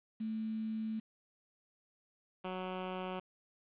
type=tone pair in turn; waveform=sine / 10% pulse; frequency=220 / 185 Hz; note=A3 / F#3; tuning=0 / 0 cents; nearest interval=minor third; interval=300 cents; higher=first; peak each=-35 / -30 dBFS; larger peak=second; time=0.2-1 / 2.44-3.2 s; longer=first; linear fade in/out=10 ms; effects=resampled to 8000 Hz + 10-bit